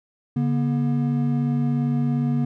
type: tone pair together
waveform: triangle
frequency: 142.7 / 240 Hz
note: D3 / B3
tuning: -49 / -49 cents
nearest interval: major sixth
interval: 900 cents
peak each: -20 dBFS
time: 0.36-2.45 s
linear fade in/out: 5 ms
effects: none